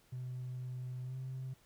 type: tone with pitch glide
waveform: triangle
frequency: 126.4 to 130.56 Hz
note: B2 to C3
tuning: +41 to -3 cents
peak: -36 dBFS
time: 0.12-1.54 s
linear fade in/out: 10 ms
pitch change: +56 cents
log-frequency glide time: 1.04-1.16 s
effects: tanh soft clip ceiling -36 dBFS + pink hiss -68 dBFS RMS until 1.65 s